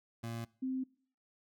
25% pulse / sine tone pair in turn, 115.5 / 260.5 Hz, A#2 / C4, -16 / -7 cents, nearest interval octave + major second, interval 1409 cents, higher second, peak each -35 / -33 dBFS, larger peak second, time 0.23-0.45 / 0.62-0.84 s, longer neither, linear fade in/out 10 ms, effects noise-tail reverb RT60 0.5 s tail -23 dB re dry

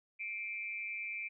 sine tone with amplitude modulation, 2349 Hz, D7, in tune, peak -34 dBFS, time 0.19-1.29 s, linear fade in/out 20 ms, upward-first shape sine, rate 210 Hz, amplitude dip 80%, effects none

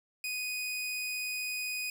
sawtooth tone, 2489 Hz, D#7, in tune, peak -30 dBFS, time 0.24-1.9 s, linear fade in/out 2 ms, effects 11-bit

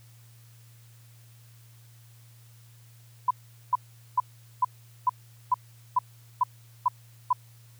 sine tone bursts, 998 Hz, B5, 18 cents sharp, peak -18 dBFS, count 10, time 3.28-7.33 s, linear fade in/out 5 ms, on 27 ms, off 420 ms, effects added 116 Hz sine -51 dBFS peak until 7.79 s + white hiss -60 dBFS RMS until 7.79 s

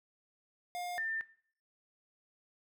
square / sine tone pair in turn, 710 / 1793.5 Hz, F5 / A6, +28 / +33 cents, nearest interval octave + major third, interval 1605 cents, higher second, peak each -38 / -33 dBFS, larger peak second, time 0.75-0.98 / 0.98-1.21 s, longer neither, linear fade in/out 0 ms, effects noise-tail reverb RT60 0.5 s tail -18 dB re dry

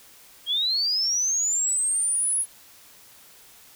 sine linear sweep, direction up, 3200 to 10630 Hz, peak -21 dBFS, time 0.46-2.46 s, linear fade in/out 50 ms, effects white hiss -51 dBFS RMS until 3.75 s

